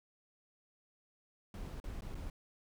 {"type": "noise with dropouts", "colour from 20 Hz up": "brown", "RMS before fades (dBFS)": -43, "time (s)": [1.54, 2.3], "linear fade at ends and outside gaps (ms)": 2, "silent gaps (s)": [[1.801, 1.84], [2.008, 2.02], [2.146, 2.152]], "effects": []}